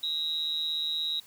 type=tone with amplitude modulation; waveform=sine; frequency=3825 Hz; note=A#7; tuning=44 cents sharp; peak=-24 dBFS; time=0.03-1.2 s; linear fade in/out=5 ms; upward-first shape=sine; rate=157 Hz; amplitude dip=85%; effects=white hiss -55 dBFS RMS until 1.26 s